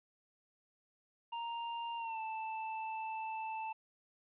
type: tone with pitch glide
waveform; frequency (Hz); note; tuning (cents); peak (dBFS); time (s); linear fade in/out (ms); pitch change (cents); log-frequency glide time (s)
square; 932.3 to 882.5; A#5 to A5; 0 to +5; -39; 1.32-3.73; 10; -95; 1.97-2.2
effects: resampled to 8000 Hz + 12-bit